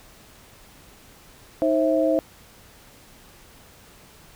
sine tone cluster, 313.2 / 532 / 657 Hz, D#4 / C5 / E5, +11 / +29 / -6 cents, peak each -22 dBFS, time 1.62-2.19 s, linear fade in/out 0 ms, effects pink hiss -50 dBFS RMS until 4.35 s

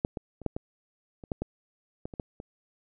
clicks, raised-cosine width 2 ms, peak -11 / -20 / -29 / -13 / -19 / -30 / -16 / -17 / -22 / -28 / -19 / -27 dBFS, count 12, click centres 0.049 / 0.172 / 0.417 / 0.463 / 0.565 / 1.238 / 1.318 / 1.42 / 2.055 / 2.138 / 2.198 / 2.401 s, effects none

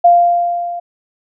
sine tone with level ramp, 696 Hz, F5, 6 cents flat, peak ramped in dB -3 to -21 dBFS, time 0.04-0.8 s, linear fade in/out 10 ms, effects none

